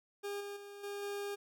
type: tone with level steps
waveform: 40% pulse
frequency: 404.9 Hz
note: G#4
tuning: 44 cents flat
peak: -37 / -41 / -47 / -39 / -37 dBFS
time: 0.23-1.36 s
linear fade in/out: 20 ms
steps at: 0.4 / 0.56 / 0.83 / 1.02 s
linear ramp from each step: 10 ms
effects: none